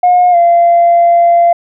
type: tone with pitch glide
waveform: sine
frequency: 718 to 688 Hz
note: F5 to F5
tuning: +48 to -26 cents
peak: -3 dBFS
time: 0.03-1.53 s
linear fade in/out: 5 ms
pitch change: -74 cents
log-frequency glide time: 0.31-0.36 s
effects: tanh soft clip ceiling -1 dBFS